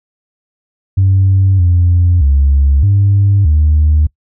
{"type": "tone with pitch steps", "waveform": "sine", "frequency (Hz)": [96, 87.8, 69.4, 100, 76.1], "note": ["G2", "F2", "C#2", "G2", "D#2"], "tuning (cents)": [-36, 10, 3, 35, -38], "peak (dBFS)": -5, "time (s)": [0.97, 4.07], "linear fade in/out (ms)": 10, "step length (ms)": 620, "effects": ["noise-tail reverb RT60 0.1 s tail -23 dB re dry", "tanh soft clip ceiling -3 dBFS"]}